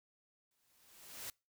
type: noise with exponential growth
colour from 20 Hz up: white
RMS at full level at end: -43 dBFS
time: 0.51-1.3 s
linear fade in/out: 2 ms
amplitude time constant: 170 ms
effects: noise-tail reverb RT60 0.3 s tail -26 dB re dry